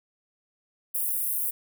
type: high-pass noise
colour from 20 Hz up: white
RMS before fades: -28 dBFS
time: 0.94-1.51 s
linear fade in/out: 10 ms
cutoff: 9500 Hz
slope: 48 dB/octave
effects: none